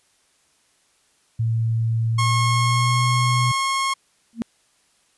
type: tone with pitch glide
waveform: sine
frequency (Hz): 113.6 to 123.17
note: A#2 to B2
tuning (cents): -44 to -4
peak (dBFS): -18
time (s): 1.39-3.52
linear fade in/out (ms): 10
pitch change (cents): +140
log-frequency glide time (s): 2.09-3.02
type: tone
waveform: sawtooth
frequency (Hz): 1083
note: C#6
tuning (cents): -41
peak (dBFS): -16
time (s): 2.18-3.94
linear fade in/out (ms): 10
type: tone with exponential growth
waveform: sine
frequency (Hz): 230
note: A#3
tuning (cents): -23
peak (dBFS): -17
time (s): 4.33-4.42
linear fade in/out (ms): 0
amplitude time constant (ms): 19
effects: white hiss -62 dBFS RMS until 5.17 s + resampled to 24000 Hz